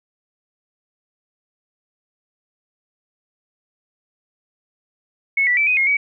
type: tone with pitch steps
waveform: sine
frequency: 2196 / 1963 / 2322 / 2500 / 2148 / 2267 Hz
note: C#7 / B6 / D7 / D#7 / C7 / C#7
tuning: -17 / -11 / -20 / +8 / +45 / +38 cents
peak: -14 dBFS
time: 5.37-5.97 s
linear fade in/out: 5 ms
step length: 100 ms
effects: none